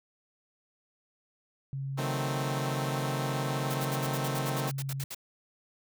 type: tone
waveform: sine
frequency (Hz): 136.4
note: C#3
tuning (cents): -28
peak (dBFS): -32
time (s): 1.73-5.04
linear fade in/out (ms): 0
type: chord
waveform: 10% pulse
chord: D# diminished seventh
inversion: none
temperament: equal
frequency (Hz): 155.56 / 185 / 220 / 261.6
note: D#3 / F#3 / A3 / C4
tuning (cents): 0 / 0 / 0 / 0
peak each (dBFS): -28 / -32 / -29 / -28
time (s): 1.97-4.71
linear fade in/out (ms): 20
type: noise bursts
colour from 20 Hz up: white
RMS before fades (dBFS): -39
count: 14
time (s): 3.7-5.147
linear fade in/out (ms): 5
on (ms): 43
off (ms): 65
effects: none